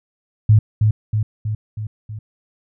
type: tone with echo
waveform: sine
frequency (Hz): 107.4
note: A2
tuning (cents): -41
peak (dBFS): -7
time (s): 0.49-0.59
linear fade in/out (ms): 5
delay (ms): 320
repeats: 5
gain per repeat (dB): -4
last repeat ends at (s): 2.19
effects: none